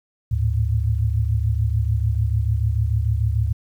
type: tone cluster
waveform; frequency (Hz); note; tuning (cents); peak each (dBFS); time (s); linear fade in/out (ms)
sine; 73.7 / 107.1 / 113.9; D2 / A2 / A#2; +7 / -46 / -40; -21 / -20 / -27; 0.31-3.53; 10
effects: 9-bit